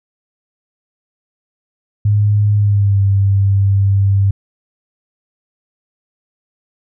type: tone with pitch glide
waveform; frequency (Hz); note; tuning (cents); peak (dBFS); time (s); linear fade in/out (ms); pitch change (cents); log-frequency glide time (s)
sine; 103.83 to 98.63; G#2 to G2; 0 to +11; -9; 2.05-4.31; 5; -89; 2.55-3.01
effects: none